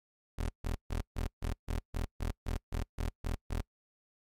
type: tone bursts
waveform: 25% pulse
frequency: 41.2 Hz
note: E1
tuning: in tune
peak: -28 dBFS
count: 13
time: 0.38-3.62 s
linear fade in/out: 10 ms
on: 120 ms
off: 140 ms
effects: noise-tail reverb RT60 0.1 s tail -26 dB re dry + MP3 64 kbps